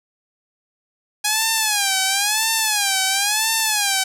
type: tone with vibrato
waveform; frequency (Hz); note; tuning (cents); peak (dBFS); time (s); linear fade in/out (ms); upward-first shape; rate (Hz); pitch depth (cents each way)
5% pulse; 827; G#5; -8; -5; 1.24-4.04; 10; sine; 0.98; 140
effects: none